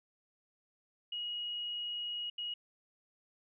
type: tone bursts at uneven times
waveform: sine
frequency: 2895 Hz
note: F#7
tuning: 38 cents flat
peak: -36 dBFS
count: 2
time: 1.12-2.3 / 2.38-2.54 s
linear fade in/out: 5 ms
effects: none

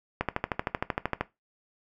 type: click train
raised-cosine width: 0.5 ms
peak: -11 dBFS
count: 14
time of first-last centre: 0.21-1.21 s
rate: 13 Hz
effects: noise-tail reverb RT60 0.2 s tail -17 dB re dry

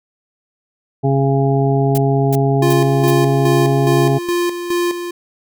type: harmonic tone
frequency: 137 Hz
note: C#3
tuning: 20 cents flat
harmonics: 1 / 2 / 3 / 5 / 6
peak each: -14 / -20 / -18 / -22 / -25 dBFS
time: 1.03-4.19 s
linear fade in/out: 20 ms
type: noise bursts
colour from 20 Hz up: blue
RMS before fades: -25 dBFS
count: 4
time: 1.95-3.104 s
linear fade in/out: 0 ms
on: 26 ms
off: 350 ms
type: tone with tremolo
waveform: square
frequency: 349.2 Hz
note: F4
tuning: in tune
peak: -15 dBFS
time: 2.62-5.11 s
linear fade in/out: 5 ms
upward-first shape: square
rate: 2.4 Hz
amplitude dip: 60%
effects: none

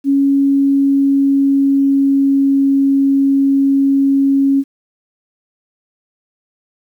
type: tone with pitch glide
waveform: sine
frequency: 277.2 to 274.8 Hz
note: C#4 to C#4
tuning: 0 to -15 cents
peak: -9 dBFS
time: 0.04-4.64 s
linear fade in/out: 50 ms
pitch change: -15 cents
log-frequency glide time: 0.28-2.67 s
effects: 8-bit

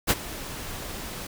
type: noise with ADSR envelope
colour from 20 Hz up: pink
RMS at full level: -18 dBFS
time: 0.07-1.27 s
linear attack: 35 ms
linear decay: 37 ms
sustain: -18 dB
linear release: 6 ms
effects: none

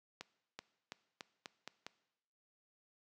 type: accelerating click train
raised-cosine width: 0.2 ms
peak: -27 dBFS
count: 7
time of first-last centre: 0.21-1.866 s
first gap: 380 ms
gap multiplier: 0.87
effects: noise-tail reverb RT60 0.9 s tail -19 dB re dry + high-pass 150 Hz 12 dB/octave

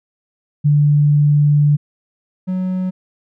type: tone pair in turn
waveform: sine / triangle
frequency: 146.83 / 184.99 Hz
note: D3 / F#3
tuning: 0 / 0 cents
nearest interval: major third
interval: 400 cents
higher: second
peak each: -9 / -15 dBFS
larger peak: first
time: 0.64-1.77 / 2.47-2.91 s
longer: first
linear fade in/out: 20 ms
effects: none

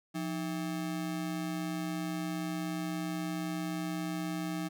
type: ring-modulated tone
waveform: square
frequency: 242.6 Hz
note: B3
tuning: 31 cents flat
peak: -31 dBFS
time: 0.14-4.69 s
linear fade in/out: 20 ms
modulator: 68.5 Hz
effects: none

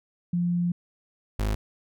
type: tone pair in turn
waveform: sine / 35% pulse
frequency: 174.61 / 52.3 Hz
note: F3 / G#1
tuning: 0 / +13 cents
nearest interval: octave + major sixth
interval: 2087 cents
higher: first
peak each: -22 dBFS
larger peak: neither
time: 0.33-0.72 / 1.39-1.55 s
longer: first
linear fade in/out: 5 ms
effects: none

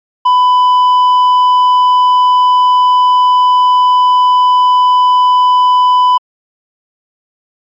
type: tone with tanh clipping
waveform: sine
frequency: 998 Hz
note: B5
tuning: 18 cents sharp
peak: -6 dBFS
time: 0.25-6.18 s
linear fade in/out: 10 ms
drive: 5 dB
effects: MP3 64 kbps

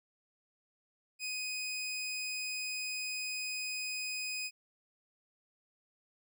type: tone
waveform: 20% pulse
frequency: 2500 Hz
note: D#7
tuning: 8 cents sharp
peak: -31 dBFS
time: 1.19-4.51 s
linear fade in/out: 50 ms
effects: none

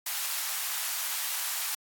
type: high-pass noise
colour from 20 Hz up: white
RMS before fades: -32 dBFS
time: 0.06-1.75 s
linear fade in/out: 5 ms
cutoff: 800 Hz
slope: 24 dB/octave
effects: AAC 64 kbps

